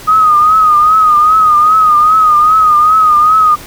sine tone with vibrato, 1244.5 Hz, D#6, in tune, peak -4 dBFS, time 0.07-3.56 s, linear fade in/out 20 ms, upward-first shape triangle, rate 2.5 Hz, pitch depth 77 cents each way, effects pink hiss -31 dBFS RMS until 3.66 s

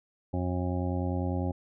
harmonic tone, 90 Hz, F#2, 47 cents flat, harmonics 1 / 2 / 3 / 4 / 6 / 7 / 8 / 9, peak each -30 / -35 / -34 / -39 / -39 / -43 / -46 / -41 dBFS, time 0.33-1.52 s, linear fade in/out 10 ms, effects none

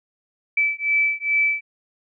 sine beating tone pair, 2311 / 2313.4 Hz, D7 / D7, -28 / -27 cents, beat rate 2.4 Hz, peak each -21 dBFS, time 0.57-1.61 s, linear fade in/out 5 ms, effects none

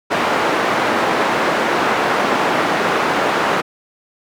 white band-pass noise, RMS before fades -17 dBFS, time 0.1-3.62 s, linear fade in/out 20 ms, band 230 to 1300 Hz, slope 12 dB/octave, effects none

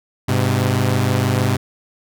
sawtooth tone pair together, 101.51 / 127.9 Hz, G#2 / C3, -39 / -39 cents, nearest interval major third, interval 400 cents, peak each -14 dBFS, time 0.28-1.57 s, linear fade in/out 10 ms, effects none

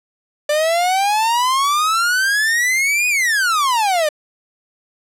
45% pulse exponential two-way sweep, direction up then down, 587.3 to 2503 to 587.3 Hz, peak -14 dBFS, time 0.49-4.09 s, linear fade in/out 5 ms, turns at 3.08 s, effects low-pass 12000 Hz 12 dB/octave

